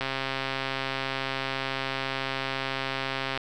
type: click train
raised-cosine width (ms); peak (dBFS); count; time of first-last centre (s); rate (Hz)
0.3; -13; 452; 0.01-3.376; 134
effects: none